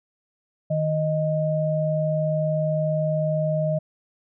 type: tone pair together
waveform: sine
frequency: 155.57 / 622.3 Hz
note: D#3 / D#5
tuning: 0 / 0 cents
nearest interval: 2 octaves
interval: 2400 cents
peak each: -23 dBFS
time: 0.7-3.79 s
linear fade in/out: 10 ms
effects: none